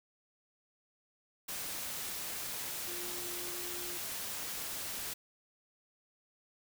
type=tone in noise; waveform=sine; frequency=352.8 Hz; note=F4; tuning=18 cents sharp; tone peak=-47 dBFS; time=2.87-3.98 s; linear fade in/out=10 ms; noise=white; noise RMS=-40 dBFS; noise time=1.48-5.14 s; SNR=-10 dB; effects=none